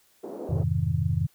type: band-pass noise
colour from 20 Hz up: white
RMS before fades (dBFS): -37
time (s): 0.23-0.64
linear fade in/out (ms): 10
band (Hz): 260 to 560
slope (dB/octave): 24
type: chord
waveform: sine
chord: F minor seventh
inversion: none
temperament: just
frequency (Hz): 87.31 / 104.77 / 130.96 / 157.15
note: F2 / Ab2 / C3 / Eb3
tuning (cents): 0 / +16 / +2 / +18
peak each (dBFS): -28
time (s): 0.49-1.27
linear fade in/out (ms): 10
effects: white hiss -63 dBFS RMS until 1.34 s